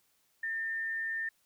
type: tone with frequency modulation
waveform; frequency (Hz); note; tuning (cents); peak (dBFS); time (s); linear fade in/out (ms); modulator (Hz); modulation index
sine; 1805; A6; +44; -32; 0.43-1.29; 5; 131; 0.23
effects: white hiss -72 dBFS RMS until 1.45 s